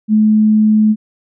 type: tone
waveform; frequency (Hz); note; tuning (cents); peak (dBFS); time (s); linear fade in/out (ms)
sine; 214.9; A3; -41; -7; 0.08-0.96; 50
effects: none